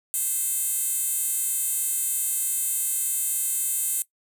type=tone with high-pass filter; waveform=10% pulse; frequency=523.3 Hz; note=C5; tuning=in tune; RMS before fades=-26 dBFS; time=0.14-4.02 s; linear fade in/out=0 ms; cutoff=10000 Hz; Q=6.2; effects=noise-tail reverb RT60 0.1 s tail -18 dB re dry